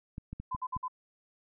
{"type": "clicks", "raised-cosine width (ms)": 5, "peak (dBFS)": -27, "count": 5, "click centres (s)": [0.181, 0.33, 0.4, 0.548, 0.766]}
{"type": "tone bursts", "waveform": "sine", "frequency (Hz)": 1015, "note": "B5", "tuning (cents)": 47, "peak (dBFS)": -32, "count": 4, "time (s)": [0.51, 0.882], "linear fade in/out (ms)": 10, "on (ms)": 54, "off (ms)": 52}
{"effects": []}